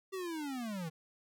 square linear sweep, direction down, 390.6 to 152.9 Hz, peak -38 dBFS, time 0.12-0.9 s, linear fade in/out 20 ms, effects none

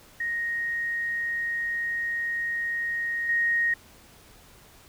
sine tone with level steps, 1869 Hz, A#6, 4 cents sharp, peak -26 / -21 dBFS, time 0.2-3.74 s, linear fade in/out 5 ms, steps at 3.29 s, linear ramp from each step 2 ms, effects pink hiss -53 dBFS RMS until 4.88 s

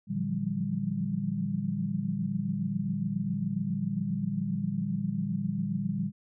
sine tone cluster, 114.4 / 149.6 / 171.9 / 179.3 / 199 Hz, A#2 / D3 / F3 / F3 / G3, -32 / +32 / -27 / +46 / +26 cents, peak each -38 / -35 / -36 / -36 / -31 dBFS, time 0.07-6.12 s, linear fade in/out 50 ms, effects none

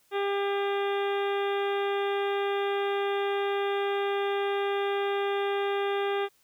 harmonic tone with a mistuned harmonic, 399.9 Hz, G4, 35 cents sharp, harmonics 1 / 2 / 3 / 4 / 5 / 6 / 7 / 8 / 9, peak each -27 / -33 / -37 / -39 / -41 / -43 / -44 / -45 / -46 dBFS, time 0.11-6.29 s, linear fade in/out 50 ms, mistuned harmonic 8, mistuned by +41 cents, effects white hiss -66 dBFS RMS until 6.43 s

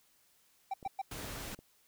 triangle tone bursts, 778 Hz, G5, 13 cents flat, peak -31 dBFS, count 3, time 0.71-1.017 s, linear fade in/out 5 ms, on 29 ms, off 110 ms
clicks, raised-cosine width 2 ms, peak -37 dBFS, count 5, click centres 0.828 / 0.863 / 1.244 / 1.411 / 1.59 s
pink noise, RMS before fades -43 dBFS, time 1.11-1.55 s, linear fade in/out 5 ms
effects white hiss -69 dBFS RMS until 1.87 s

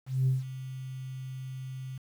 sine tone with ADSR envelope, 130.81 Hz, C3, in tune, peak -20 dBFS, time 0.06-1.98 s, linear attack 210 ms, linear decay 160 ms, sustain -16 dB, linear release 5 ms, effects tanh soft clip ceiling -19 dBFS + 9-bit

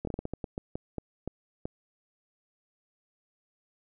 slowing click train, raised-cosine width 2 ms, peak -20 dBFS, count 13, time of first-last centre 0.05-1.655 s, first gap 23 ms, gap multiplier 1.29, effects none

